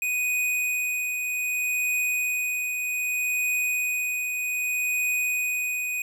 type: tone with tremolo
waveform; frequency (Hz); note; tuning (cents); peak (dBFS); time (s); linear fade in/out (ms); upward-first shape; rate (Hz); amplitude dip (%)
square; 2489; D#7; 0; -23; 0.02-6.02; 2; triangle; 0.64; 40
effects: none